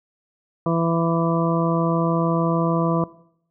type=harmonic tone; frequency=166.6 Hz; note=E3; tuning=19 cents sharp; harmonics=1 / 2 / 3 / 4 / 6 / 7; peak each=-21 / -24 / -26 / -27 / -29 / -29 dBFS; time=0.66-3.04 s; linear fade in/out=2 ms; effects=noise-tail reverb RT60 0.7 s tail -20 dB re dry